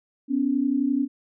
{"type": "tone pair together", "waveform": "sine", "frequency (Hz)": [251.1, 282.7], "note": ["B3", "C#4"], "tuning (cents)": [29, 34], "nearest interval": "major second", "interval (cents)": 205, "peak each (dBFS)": [-24, -22], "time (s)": [0.28, 1.08], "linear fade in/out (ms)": 50, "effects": []}